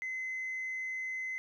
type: tone with tanh clipping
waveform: triangle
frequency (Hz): 2047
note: C7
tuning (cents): -38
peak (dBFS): -35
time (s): 0.02-1.38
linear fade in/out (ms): 0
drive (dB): 5
effects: none